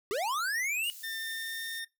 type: linear sweep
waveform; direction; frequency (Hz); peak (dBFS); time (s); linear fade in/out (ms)
square; up; 370 to 2931; -30; 0.11-0.9; 0
type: high-pass noise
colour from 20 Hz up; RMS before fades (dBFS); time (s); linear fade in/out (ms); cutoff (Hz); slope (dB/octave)
white; -47; 0.83-1.8; 10; 5200; 12
type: tone with pitch glide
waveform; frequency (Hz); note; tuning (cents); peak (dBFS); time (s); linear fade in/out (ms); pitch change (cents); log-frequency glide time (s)
25% pulse; 1801 to 1821.9; A6 to A#6; +40 to -40; -32; 1.03-1.85; 10; +20; 1.16-1.68
effects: noise-tail reverb RT60 0.2 s tail -20 dB re dry